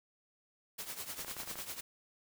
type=noise with tremolo; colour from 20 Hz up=white; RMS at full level=-40 dBFS; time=0.78-1.81 s; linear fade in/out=10 ms; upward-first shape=triangle; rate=10 Hz; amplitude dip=80%
type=clicks; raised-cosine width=0.5 ms; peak=-31 dBFS; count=11; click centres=1.193 / 1.247 / 1.282 / 1.313 / 1.367 / 1.402 / 1.433 / 1.476 / 1.513 / 1.556 / 1.589 s
effects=none